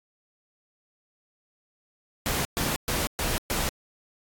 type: noise bursts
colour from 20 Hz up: pink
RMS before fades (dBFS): -27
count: 5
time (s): 2.26-3.69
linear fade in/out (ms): 0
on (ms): 190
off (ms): 120
effects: AAC 64 kbps